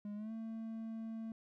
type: tone with pitch glide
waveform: triangle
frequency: 206.6 to 224 Hz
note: G#3 to A3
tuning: -9 to +31 cents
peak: -39 dBFS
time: 0.05-1.32 s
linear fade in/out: 2 ms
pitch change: +140 cents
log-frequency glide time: 0.15-0.32 s
effects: none